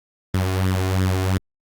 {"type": "tone with flanger", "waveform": "sawtooth", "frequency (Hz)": 93.8, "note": "F#2", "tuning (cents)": 24, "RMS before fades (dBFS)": -20, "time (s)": [0.34, 1.38], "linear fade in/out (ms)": 5, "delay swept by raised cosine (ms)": [0.57, 2.87], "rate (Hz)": 2.9, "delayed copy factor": 0.65, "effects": ["Opus 32 kbps"]}